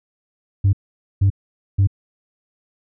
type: tone bursts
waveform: sine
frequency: 98 Hz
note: G2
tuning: in tune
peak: -9 dBFS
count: 3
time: 0.64-1.873 s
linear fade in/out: 10 ms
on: 91 ms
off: 480 ms
effects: tanh soft clip ceiling -10 dBFS